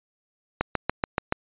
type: click train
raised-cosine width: 0.5 ms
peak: -7 dBFS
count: 6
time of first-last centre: 0.61-1.324 s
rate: 7 Hz
effects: resampled to 8000 Hz